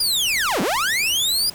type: linear two-way sweep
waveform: sawtooth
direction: down then up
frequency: 4978 to 159.3 to 4978 Hz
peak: -15 dBFS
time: 0-1.5 s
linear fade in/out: 5 ms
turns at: 0.61 s
effects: pink hiss -41 dBFS RMS until 1.54 s